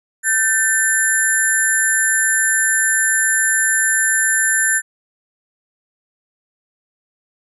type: tone cluster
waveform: sine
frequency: 1545 / 1773 / 7220 / 11210 Hz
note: G6 / A6 / A8 / F9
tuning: -26 / +13 / +44 / +5 cents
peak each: -19 dBFS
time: 0.23-4.82 s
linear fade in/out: 50 ms
effects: none